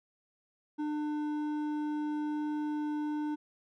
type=tone with hard clipping; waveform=sine; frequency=299.9 Hz; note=D4; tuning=36 cents sharp; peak=-33 dBFS; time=0.78-3.36 s; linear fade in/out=20 ms; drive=8 dB; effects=none